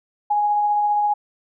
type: tone with tremolo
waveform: sine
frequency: 830.6 Hz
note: G#5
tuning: in tune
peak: -15 dBFS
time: 0.3-1.14 s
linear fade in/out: 10 ms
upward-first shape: triangle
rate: 15 Hz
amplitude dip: 25%
effects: none